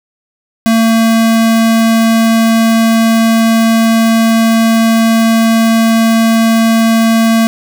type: tone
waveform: square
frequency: 226.1 Hz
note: A3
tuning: 47 cents sharp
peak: -7 dBFS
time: 0.66-7.47 s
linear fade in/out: 0 ms
effects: none